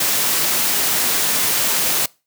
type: high-pass noise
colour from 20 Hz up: white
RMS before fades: -18 dBFS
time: 0-2.06 s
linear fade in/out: 5 ms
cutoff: 120 Hz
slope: 12 dB/octave
effects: noise-tail reverb RT60 0.3 s tail -24 dB re dry